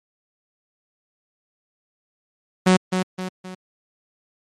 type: tone with echo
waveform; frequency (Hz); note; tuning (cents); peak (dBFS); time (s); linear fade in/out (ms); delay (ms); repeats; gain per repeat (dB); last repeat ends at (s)
sawtooth; 185; F#3; 0; -8; 2.66-2.77; 10; 260; 3; -7; 3.55
effects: low-pass 9000 Hz 12 dB/octave + MP3 64 kbps